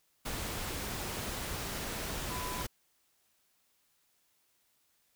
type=tone in noise; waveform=sine; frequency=1000 Hz; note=B5; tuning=21 cents sharp; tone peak=-40 dBFS; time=2.3-2.63 s; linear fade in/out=10 ms; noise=pink; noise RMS=-38 dBFS; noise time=0.25-2.67 s; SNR=-5 dB; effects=white hiss -73 dBFS RMS until 5.15 s